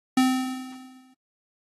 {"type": "tone with exponential decay", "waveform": "square", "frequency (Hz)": 258.2, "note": "C4", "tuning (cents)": -23, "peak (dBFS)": -16, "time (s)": [0.17, 1.14], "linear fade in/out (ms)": 5, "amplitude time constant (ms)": 210, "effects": ["AAC 32 kbps"]}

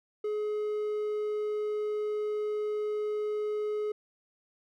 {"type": "tone", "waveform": "triangle", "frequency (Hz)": 422.4, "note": "G#4", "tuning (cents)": 29, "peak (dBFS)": -27, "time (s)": [0.24, 3.92], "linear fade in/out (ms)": 5, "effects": []}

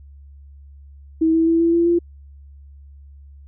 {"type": "tone with pitch steps", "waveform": "sine", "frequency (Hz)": [322.4, 326.5, 330.7, 334.9, 339.2, 343.5], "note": ["E4", "E4", "E4", "E4", "E4", "F4"], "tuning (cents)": [-38, -17, 6, 27, 50, -29], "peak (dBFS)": -13, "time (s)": [1.21, 1.99], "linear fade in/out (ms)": 10, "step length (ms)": 130, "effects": ["added 70 Hz sine -40 dBFS peak until 3.47 s"]}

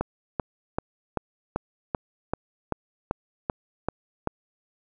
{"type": "click train", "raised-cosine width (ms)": 1, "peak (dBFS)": -11, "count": 12, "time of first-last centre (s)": [0.01, 4.274], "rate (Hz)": 2.58, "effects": []}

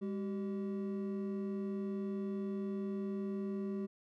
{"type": "tone pair together", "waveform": "triangle", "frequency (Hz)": [202.9, 383.3], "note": ["G#3", "G4"], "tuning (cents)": [-40, -39], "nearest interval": "major seventh", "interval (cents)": 1101, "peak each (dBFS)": [-35, -39], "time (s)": [0.01, 3.87], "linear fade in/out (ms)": 20, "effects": []}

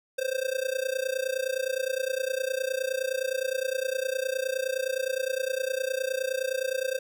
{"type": "tone with amplitude modulation", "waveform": "square", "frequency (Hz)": 523.3, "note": "C5", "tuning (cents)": 0, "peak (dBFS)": -24, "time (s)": [0.18, 6.99], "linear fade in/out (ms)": 10, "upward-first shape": "sine", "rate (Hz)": 29.7, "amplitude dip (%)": 90, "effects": []}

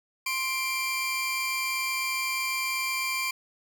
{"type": "tone pair together", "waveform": "sawtooth", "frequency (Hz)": [1051, 2359], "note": ["C6", "D7"], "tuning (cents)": [7, 7], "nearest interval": "octave + major second", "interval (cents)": 1400, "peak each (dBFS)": [-29, -25], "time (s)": [0.26, 3.31], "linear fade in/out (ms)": 5, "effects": []}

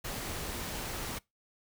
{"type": "noise", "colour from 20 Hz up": "pink", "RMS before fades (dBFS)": -38, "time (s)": [0.04, 1.19], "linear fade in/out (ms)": 10, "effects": ["noise-tail reverb RT60 0.2 s tail -23 dB re dry"]}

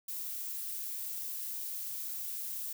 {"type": "noise", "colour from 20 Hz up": "violet", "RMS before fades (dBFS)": -39, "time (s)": [0.08, 2.73], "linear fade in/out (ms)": 5, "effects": []}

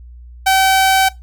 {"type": "tone", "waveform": "sawtooth", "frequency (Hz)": 767, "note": "G5", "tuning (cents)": -38, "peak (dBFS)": -6, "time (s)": [0.46, 1.09], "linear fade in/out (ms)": 10, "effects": ["noise-tail reverb RT60 0.2 s tail -20 dB re dry", "added 60 Hz sine -34 dBFS peak until 1.22 s"]}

